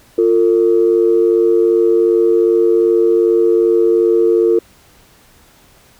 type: tone pair together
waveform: sine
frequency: 349.2 / 451.8 Hz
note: F4 / A4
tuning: 0 / +46 cents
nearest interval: major third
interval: 446 cents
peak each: -11 dBFS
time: 0.18-4.59 s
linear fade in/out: 5 ms
effects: tanh soft clip ceiling -1 dBFS + pink hiss -48 dBFS RMS until 5.99 s